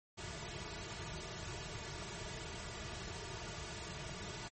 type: noise with comb filter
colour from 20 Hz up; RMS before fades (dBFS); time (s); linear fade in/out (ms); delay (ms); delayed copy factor
pink; -45; 0.17-4.49; 20; 3.8; -0.95
effects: MP3 32 kbps